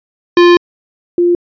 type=tone pair in turn; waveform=square / sine; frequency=349.2 / 349.2 Hz; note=F4 / F4; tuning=0 / 0 cents; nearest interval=unison; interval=0 cents; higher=neither; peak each=-4 / -7 dBFS; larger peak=first; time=0.37-0.57 / 1.18-1.35 s; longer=first; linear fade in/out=2 ms; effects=resampled to 11025 Hz